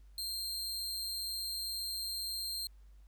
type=tone with amplitude modulation; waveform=sawtooth; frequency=4186 Hz; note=C8; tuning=in tune; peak=-31 dBFS; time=0.18-2.67 s; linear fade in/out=2 ms; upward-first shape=sine; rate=197 Hz; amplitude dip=55%; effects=added 50 Hz sine -54 dBFS peak until 3.07 s + pink hiss -75 dBFS RMS until 3.07 s